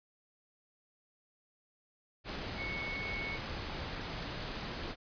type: tone in noise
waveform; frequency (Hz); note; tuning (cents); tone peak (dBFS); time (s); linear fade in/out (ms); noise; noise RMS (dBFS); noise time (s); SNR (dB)
sine; 2210; C#7; -6; -38; 2.56-3.39; 50; pink; -40; 2.24-4.96; -1
effects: resampled to 11025 Hz